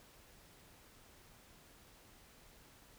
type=silence; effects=pink hiss -62 dBFS RMS until 2.98 s